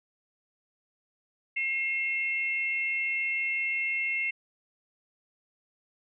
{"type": "tone pair together", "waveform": "sine", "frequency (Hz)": [2142, 2697], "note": ["C7", "E7"], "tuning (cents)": [40, 39], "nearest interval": "major third", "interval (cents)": 399, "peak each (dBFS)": [-28, -32], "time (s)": [1.56, 4.31], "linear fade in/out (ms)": 10, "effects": []}